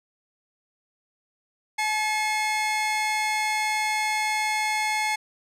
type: tone pair together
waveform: 40% pulse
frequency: 858.4 / 2163 Hz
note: A5 / C#7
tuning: -43 / -43 cents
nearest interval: octave + major third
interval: 1600 cents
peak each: -25 dBFS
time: 1.78-5.16 s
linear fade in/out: 10 ms
effects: low-pass 10000 Hz 12 dB/octave